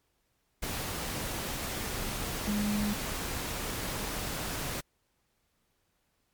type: tone in noise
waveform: sine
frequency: 207.7 Hz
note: G#3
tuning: in tune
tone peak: -28 dBFS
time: 2.47-2.94 s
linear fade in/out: 10 ms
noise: pink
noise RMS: -35 dBFS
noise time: 0.62-4.81 s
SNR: +4 dB
effects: pink hiss -75 dBFS RMS until 6.33 s + MP3 96 kbps